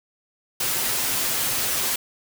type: noise with comb filter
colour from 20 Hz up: white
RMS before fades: -24 dBFS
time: 0.6-1.96 s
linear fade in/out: 5 ms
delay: 7.7 ms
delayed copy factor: +0.55
effects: none